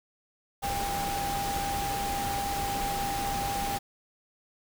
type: tone in noise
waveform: sine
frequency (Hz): 799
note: G5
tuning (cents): +33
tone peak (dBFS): -30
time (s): 0.62-3.79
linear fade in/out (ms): 20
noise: pink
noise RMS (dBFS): -34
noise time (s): 0.62-3.79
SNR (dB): +1
effects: none